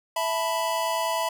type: chord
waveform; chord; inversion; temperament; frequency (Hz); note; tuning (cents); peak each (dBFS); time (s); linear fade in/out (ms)
square; E suspended fourth; none; just; 659.3 / 879 / 988.9; E5 / A5 / B5; 0 / -2 / +2; -29 / -32 / -28; 0.16-1.29; 5
effects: none